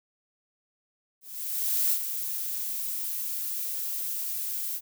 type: noise with ADSR envelope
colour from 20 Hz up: violet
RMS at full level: -24 dBFS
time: 1.21-4.81 s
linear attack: 710 ms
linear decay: 63 ms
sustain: -8 dB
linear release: 52 ms
effects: none